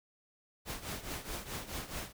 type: noise with tremolo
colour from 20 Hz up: pink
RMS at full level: -38 dBFS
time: 0.65-2.13 s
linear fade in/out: 50 ms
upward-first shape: triangle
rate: 4.7 Hz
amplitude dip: 80%
effects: none